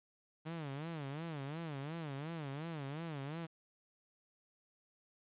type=tone with vibrato; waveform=sawtooth; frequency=151.3 Hz; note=D#3; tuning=48 cents flat; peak=-37 dBFS; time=0.45-3.47 s; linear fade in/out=20 ms; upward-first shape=sine; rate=2.8 Hz; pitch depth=190 cents each way; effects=resampled to 8000 Hz + 11-bit